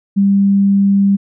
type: tone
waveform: sine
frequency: 198.2 Hz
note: G3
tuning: 19 cents sharp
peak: -8 dBFS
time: 0.16-1.17 s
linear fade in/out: 20 ms
effects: none